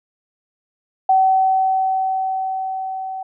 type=tone with level ramp; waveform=sine; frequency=761 Hz; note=F#5; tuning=48 cents sharp; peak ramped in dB=-10 to -25 dBFS; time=1.09-3.23 s; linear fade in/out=5 ms; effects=none